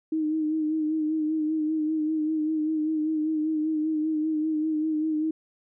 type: tone with vibrato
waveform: sine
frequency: 311.1 Hz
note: D#4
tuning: in tune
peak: -23 dBFS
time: 0.12-5.31 s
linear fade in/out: 5 ms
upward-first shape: sine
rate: 5.1 Hz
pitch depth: 37 cents each way
effects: none